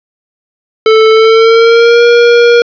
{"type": "tone with pitch glide", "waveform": "square", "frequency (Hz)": [440.1, 474.4], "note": ["A4", "A#4"], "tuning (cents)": [0, 30], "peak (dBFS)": -3, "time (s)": [0.86, 2.62], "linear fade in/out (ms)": 2, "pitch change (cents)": 130, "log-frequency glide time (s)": [1.11, 2.04], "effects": ["resampled to 11025 Hz", "7-bit"]}